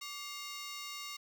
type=ring-modulated tone; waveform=15% pulse; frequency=1644 Hz; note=G#6; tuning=18 cents flat; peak=-32 dBFS; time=0.01-1.17 s; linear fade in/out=10 ms; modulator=481 Hz; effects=none